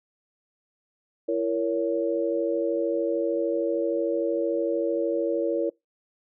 sine chord, A# diminished, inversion second, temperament just, 335.6 / 466.2 / 559.4 Hz, E4 / A#4 / C#5, +31 / 0 / +16 cents, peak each -27 dBFS, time 1.28-5.7 s, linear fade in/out 10 ms, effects noise-tail reverb RT60 0.2 s tail -25 dB re dry

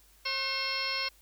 harmonic tone with a mistuned harmonic, 537 Hz, C5, 45 cents sharp, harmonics 1 / 2 / 3 / 4 / 5 / 6 / 7 / 8 / 9 / 10, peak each -44 / -39 / -42 / -36 / -38 / -42 / -47 / -35 / -46 / -37 dBFS, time 0.25-1.09 s, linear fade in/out 10 ms, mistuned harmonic 3, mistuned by -100 cents, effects added 50 Hz sine -62 dBFS peak until 1.21 s + white hiss -62 dBFS RMS until 1.21 s

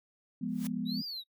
sine chord, F diminished, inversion none, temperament equal, 174.61 / 207.7 / 246.9 Hz, F3 / Ab3 / Cb4, 0 / 0 / 0 cents, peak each -38 / -36 / -35 dBFS, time 0.41-1.02 s, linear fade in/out 10 ms
white noise with exponential growth, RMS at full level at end -41 dBFS, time 0.48-0.67 s, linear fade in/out 2 ms, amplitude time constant 41 ms
triangle exponential two-way sweep, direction up then down, 3733 to 4978 to 3733 Hz, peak -36 dBFS, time 0.85-1.24 s, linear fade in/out 50 ms, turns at 1.03 s
effects noise-tail reverb RT60 0.1 s tail -24 dB re dry

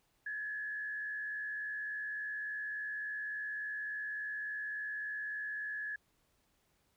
sine tone with frequency modulation, 1700 Hz, G#6, 40 cents sharp, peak -37 dBFS, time 0.26-5.96 s, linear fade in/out 5 ms, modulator 76.5 Hz, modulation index 0.57, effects pink hiss -75 dBFS RMS until 6.96 s

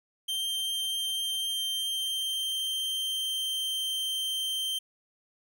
45% pulse tone with pitch glide, 3152 to 3134 Hz, G7 to G7, +9 to -1 cents, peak -29 dBFS, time 0.28-4.79 s, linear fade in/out 10 ms, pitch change -10 cents, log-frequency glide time 1.42-3.86 s, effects none

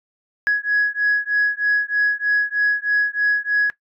sine beating tone pair, 1671 / 1674.2 Hz, G#6 / G#6, +10 / +13 cents, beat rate 3.2 Hz, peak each -18 dBFS, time 0.47-3.7 s, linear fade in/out 0 ms, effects noise-tail reverb RT60 0.1 s tail -18 dB re dry + tanh soft clip ceiling -11 dBFS

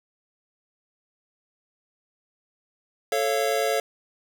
square chord, A augmented, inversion none, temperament just, 440 / 550 / 687.5 Hz, A4 / C#5 / E#5, 0 / -14 / -27 cents, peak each -27 dBFS, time 3.12-3.8 s, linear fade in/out 2 ms, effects none

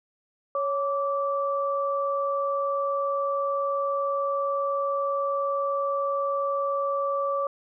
sine tone pair together, 555.9 / 1163 Hz, C#5 / D6, +5 / -17 cents, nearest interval octave + minor second, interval 1278 cents, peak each -26 / -27 dBFS, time 0.55-7.47 s, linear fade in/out 2 ms, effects none

